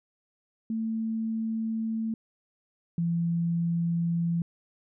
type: tone pair in turn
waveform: sine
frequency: 223.2 / 169.2 Hz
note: A3 / E3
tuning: +25 / +45 cents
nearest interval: perfect fourth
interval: 480 cents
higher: first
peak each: -27 / -24 dBFS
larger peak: second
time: 0.7-2.14 / 2.98-4.42 s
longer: neither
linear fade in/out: 2 ms
effects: none